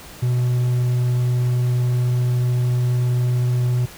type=tone; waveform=triangle; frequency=123.47 Hz; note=B2; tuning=in tune; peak=-14 dBFS; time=0.22-3.86 s; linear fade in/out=10 ms; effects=pink hiss -40 dBFS RMS until 3.97 s